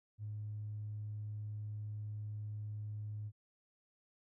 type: tone with tanh clipping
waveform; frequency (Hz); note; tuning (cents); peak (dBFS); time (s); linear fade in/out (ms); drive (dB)
triangle; 105.6; G#2; +29; -40; 0.18-3.32; 50; 4
effects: none